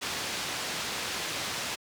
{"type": "low-pass noise", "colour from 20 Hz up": "white", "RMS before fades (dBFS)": -34, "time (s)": [0.01, 1.76], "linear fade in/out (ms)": 20, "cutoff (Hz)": 5100, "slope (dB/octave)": 12, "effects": ["high-pass 80 Hz 12 dB/octave"]}